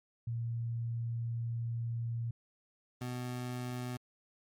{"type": "tone pair in turn", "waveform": ["sine", "25% pulse"], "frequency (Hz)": [116.54, 124.34], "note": ["A#2", "B2"], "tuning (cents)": [0, 12], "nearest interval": "minor second", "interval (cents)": 112, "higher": "second", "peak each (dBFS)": [-33, -33], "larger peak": "neither", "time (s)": [[0.27, 2.31], [3.01, 3.97]], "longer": "first", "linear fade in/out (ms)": 5, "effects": ["MP3 96 kbps"]}